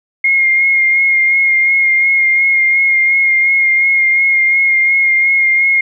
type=tone with vibrato; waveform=sine; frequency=2138 Hz; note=C7; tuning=37 cents sharp; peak=-8 dBFS; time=0.24-5.81 s; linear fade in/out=5 ms; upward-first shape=sine; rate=2.8 Hz; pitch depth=23 cents each way; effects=none